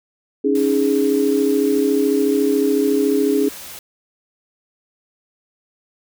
sine chord, C# suspended second, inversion none, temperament equal, 277.2 / 311.1 / 415.3 Hz, C#4 / D#4 / G#4, 0 / 0 / 0 cents, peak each -18 / -21 / -17 dBFS, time 0.44-3.49 s, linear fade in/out 10 ms
white noise, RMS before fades -35 dBFS, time 0.55-3.79 s, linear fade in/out 2 ms
effects none

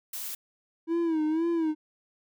blue noise, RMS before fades -36 dBFS, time 0.13-0.35 s, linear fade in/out 5 ms
triangle tone with vibrato, 322.9 Hz, E4, 36 cents flat, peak -22 dBFS, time 0.87-1.75 s, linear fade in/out 50 ms, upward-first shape sine, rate 2 Hz, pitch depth 91 cents each way
effects none

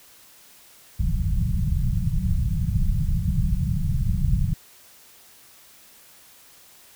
pink low-pass noise, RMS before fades -22 dBFS, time 0.99-4.54 s, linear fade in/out 10 ms, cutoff 190 Hz, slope 96 dB/octave, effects white hiss -51 dBFS RMS until 6.95 s

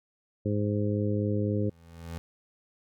harmonic tone, 103.83 Hz, G#2, in tune, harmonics 1 / 2 / 3 / 4 / 5, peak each -28 / -31 / -33 / -34 / -35 dBFS, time 0.45-1.7 s, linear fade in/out 10 ms
25% pulse tone with exponential growth, 83.5 Hz, E2, 23 cents sharp, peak -30 dBFS, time 1.44-2.18 s, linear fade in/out 0 ms, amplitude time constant 160 ms
effects none

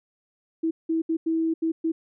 sine tone bursts at uneven times, 325.1 Hz, E4, 24 cents flat, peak -21 dBFS, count 6, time 0.63-0.71 / 0.89-1.02 / 1.09-1.17 / 1.26-1.54 / 1.62-1.72 / 1.84-1.92 s, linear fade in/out 10 ms, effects none

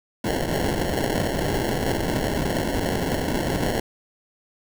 white noise with sample-and-hold, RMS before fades -24 dBFS, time 0.24-3.8 s, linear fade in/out 5 ms, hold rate 1225 Hz, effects none

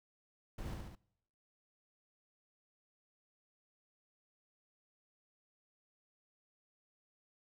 brown noise with echo, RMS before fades -43 dBFS, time 0.58-0.74 s, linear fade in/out 5 ms, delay 71 ms, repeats 3, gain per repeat -3 dB, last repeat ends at 0.953 s, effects noise-tail reverb RT60 0.8 s tail -24 dB re dry

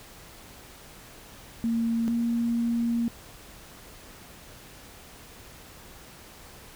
sine tone pair in turn, 230 / 234 Hz, A#3 / A#3, -23 / +7 cents, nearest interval unison, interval 30 cents, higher second, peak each -23 / -23 dBFS, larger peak neither, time 1.64-2.08 / 2.08-3.08 s, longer second, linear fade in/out 0 ms, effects pink hiss -48 dBFS RMS until 6.75 s

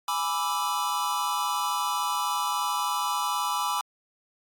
square chord, E dominant seventh, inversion first, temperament equal, 830.6 / 987.8 / 1174.7 / 1318.5 Hz, G#5 / B5 / D6 / E6, 0 / 0 / 0 / 0 cents, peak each -34 / -30 / -31 / -35 dBFS, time 0.08-3.81 s, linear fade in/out 2 ms, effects AAC 64 kbps

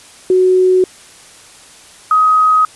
sine tone pair in turn, 370 / 1260.8 Hz, F#4 / D#6, 0 / +23 cents, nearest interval octave + major sixth, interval 2123 cents, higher second, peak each -7 dBFS, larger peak neither, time 0.3-0.84 / 2.11-2.65 s, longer neither, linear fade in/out 2 ms, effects white hiss -40 dBFS RMS until 2.75 s + resampled to 24000 Hz

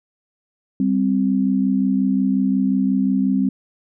sine tone pair together, 196 / 261.6 Hz, G3 / C4, 0 / 0 cents, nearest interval perfect fourth, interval 500 cents, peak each -18 dBFS, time 0.8-3.49 s, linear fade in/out 2 ms, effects none

